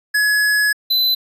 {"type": "tone pair in turn", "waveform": "square", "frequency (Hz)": [1691, 4022], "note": ["G#6", "B7"], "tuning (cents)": [31, 31], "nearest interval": "octave + minor third", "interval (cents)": 1500, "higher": "second", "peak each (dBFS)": -14, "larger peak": "neither", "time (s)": [[0.14, 0.73], [0.9, 1.15]], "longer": "first", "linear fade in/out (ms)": 10, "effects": ["resampled to 32000 Hz"]}